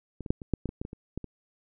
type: clicks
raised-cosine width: 3 ms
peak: -25 / -25 / -10 / -27 / -12 / -18 / -22 / -19 / -24 / -27 / -20 / -25 dBFS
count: 12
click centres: 0.207 / 0.262 / 0.305 / 0.418 / 0.537 / 0.657 / 0.691 / 0.815 / 0.851 / 0.931 / 1.176 / 1.243 s
effects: none